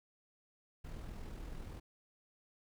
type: noise with amplitude modulation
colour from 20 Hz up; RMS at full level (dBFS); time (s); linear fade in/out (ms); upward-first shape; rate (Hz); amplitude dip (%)
brown; -44; 0.84-1.8; 10; sine; 41; 40
effects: none